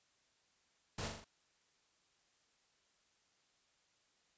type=noise with echo; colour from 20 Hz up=pink; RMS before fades=-42 dBFS; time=0.98-1.08 s; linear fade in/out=5 ms; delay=41 ms; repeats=4; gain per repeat=-4 dB; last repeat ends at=1.244 s; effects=white hiss -75 dBFS RMS until 4.37 s + resampled to 16000 Hz